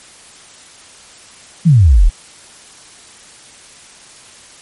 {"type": "exponential sweep", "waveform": "sine", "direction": "down", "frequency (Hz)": [182, 33.95], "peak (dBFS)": -4, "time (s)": [1.65, 2.1], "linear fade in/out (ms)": 20, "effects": ["white hiss -40 dBFS RMS until 4.61 s", "MP3 48 kbps"]}